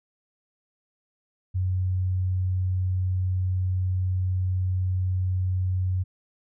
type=tone; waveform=sine; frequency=92.4 Hz; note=F#2; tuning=2 cents flat; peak=-22 dBFS; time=1.54-6.04 s; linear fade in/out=20 ms; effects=none